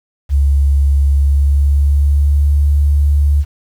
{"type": "tone with pitch glide", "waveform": "sine", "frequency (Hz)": [70, 72.3], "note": ["C#2", "D2"], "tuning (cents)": [18, -27], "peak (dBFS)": -8, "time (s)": [0.29, 3.45], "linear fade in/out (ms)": 50, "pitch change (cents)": 55, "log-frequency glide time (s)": [1.16, 2.54], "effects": ["7-bit"]}